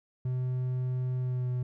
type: tone with pitch glide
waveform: triangle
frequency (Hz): 127.1 to 125.06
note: C3 to B2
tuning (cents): -50 to +22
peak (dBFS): -26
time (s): 0.25-1.63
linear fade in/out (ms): 5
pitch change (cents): -28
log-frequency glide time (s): 1.19-1.5
effects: none